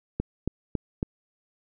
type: click train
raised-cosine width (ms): 3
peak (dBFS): -13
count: 4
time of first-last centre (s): 0.2-1.029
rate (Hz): 3.62
effects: none